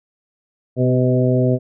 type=harmonic tone with a mistuned harmonic; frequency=126.5 Hz; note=B2; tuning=42 cents sharp; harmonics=1 / 2 / 3 / 4 / 5; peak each=-16 / -19 / -21 / -22 / -23 dBFS; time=0.76-1.59 s; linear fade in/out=50 ms; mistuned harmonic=3; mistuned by=+18 cents; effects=none